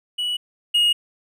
triangle tone pair in turn, 2939 / 2872 Hz, F#7 / F7, -12 / +48 cents, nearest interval unison, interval 40 cents, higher first, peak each -20 / -13 dBFS, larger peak second, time 0.18-0.37 / 0.74-0.93 s, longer neither, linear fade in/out 10 ms, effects none

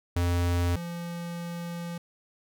square tone pair in turn, 87.31 / 171.42 Hz, F2 / F3, 0 / -32 cents, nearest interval octave, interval 1168 cents, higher second, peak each -24 / -34 dBFS, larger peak first, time 0.16-0.76 / 0.76-1.98 s, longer second, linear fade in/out 5 ms, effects none

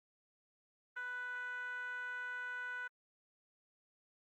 10% pulse tone with band-pass filter, 495.5 Hz, B4, 6 cents sharp, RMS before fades -43 dBFS, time 0.96-2.88 s, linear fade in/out 10 ms, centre 1400 Hz, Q 7.7, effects Opus 32 kbps

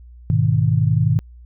sine chord, G# minor, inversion none, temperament just, 103.83 / 124.59 / 155.74 Hz, G#2 / B2 / D#3, 0 / +16 / +2 cents, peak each -18 dBFS, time 0.3-1.19 s, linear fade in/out 0 ms, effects added 60 Hz sine -39 dBFS peak until 1.45 s

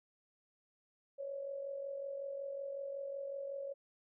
sine tone with amplitude modulation, 554.4 Hz, C#5, in tune, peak -37 dBFS, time 1.18-3.74 s, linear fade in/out 20 ms, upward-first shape sine, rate 45.4 Hz, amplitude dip 55%, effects none

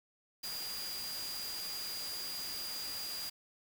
sine tone in noise, 4827 Hz, D8, 47 cents sharp, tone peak -40 dBFS, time 0.43-3.3 s, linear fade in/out 10 ms, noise white, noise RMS -44 dBFS, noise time 0.43-3.3 s, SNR +1 dB, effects none

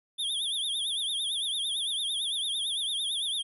square tone with vibrato, 3441 Hz, A7, 39 cents flat, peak -29 dBFS, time 0.18-3.43 s, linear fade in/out 20 ms, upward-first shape triangle, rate 8.9 Hz, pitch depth 160 cents each way, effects resampled to 32000 Hz

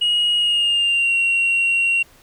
sine tone with pitch glide, 2888 to 2746 Hz, F#7 to F7, -43 to -30 cents, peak -13 dBFS, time 0.01-2.03 s, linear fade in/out 10 ms, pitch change -87 cents, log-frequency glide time 0.38-1.14 s, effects tanh soft clip ceiling -13 dBFS + pink hiss -51 dBFS RMS until 2.22 s

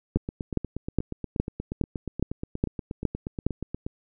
two click trains, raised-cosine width 3 ms, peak -18 / -9 dBFS, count 32 / 9, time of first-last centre 0.17-3.865 / 0.16-3.466 s, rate 8.39 / 2.42 Hz, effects none

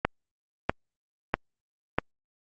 click train, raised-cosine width 0.5 ms, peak -7 dBFS, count 4, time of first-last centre 0.05-1.985 s, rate 1.55 Hz, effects Opus 48 kbps

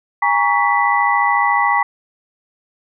sine tone cluster, 818 / 932 / 1124 / 1977 Hz, G#5 / A#5 / C#6 / B6, -26 / -1 / +24 / +1 cents, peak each -18 dBFS, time 0.22-1.83 s, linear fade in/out 5 ms, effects none

